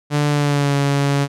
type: tone with pitch glide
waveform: sawtooth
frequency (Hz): 146.83 to 141.01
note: D3 to C#3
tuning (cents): 0 to +30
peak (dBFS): -11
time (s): 0.1-1.28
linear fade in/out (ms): 50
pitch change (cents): -70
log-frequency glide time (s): 0.3-0.75
effects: low-pass 9000 Hz 12 dB/octave